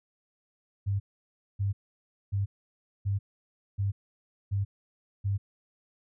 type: tone bursts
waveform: sine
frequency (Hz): 99.5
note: G2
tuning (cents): +26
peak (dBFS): -25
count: 7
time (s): 0.86-5.38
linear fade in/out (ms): 20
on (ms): 140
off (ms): 590
effects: none